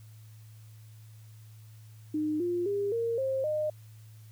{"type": "tone with pitch steps", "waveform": "sine", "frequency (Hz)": [305.4, 350.8, 403, 462.9, 531.7, 610.8], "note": ["D#4", "F4", "G4", "A#4", "C5", "D#5"], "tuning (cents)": [-32, 8, 48, -12, 28, -32], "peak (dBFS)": -27, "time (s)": [2.14, 3.7], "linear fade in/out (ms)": 5, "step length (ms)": 260, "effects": ["added 109 Hz sine -48 dBFS peak until 4.31 s", "white hiss -63 dBFS RMS until 4.31 s"]}